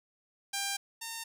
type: tone pair in turn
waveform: 5% pulse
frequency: 795 / 912 Hz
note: G5 / A#5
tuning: +24 / -38 cents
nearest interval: major second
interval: 238 cents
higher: second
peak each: -20 / -26 dBFS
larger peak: first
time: 0.53-0.77 / 1.01-1.24 s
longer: first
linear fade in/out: 10 ms
effects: none